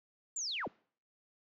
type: linear sweep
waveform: sine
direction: down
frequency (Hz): 7470 to 95.4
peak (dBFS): -35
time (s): 0.36-0.68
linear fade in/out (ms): 5
effects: noise-tail reverb RT60 0.5 s tail -25 dB re dry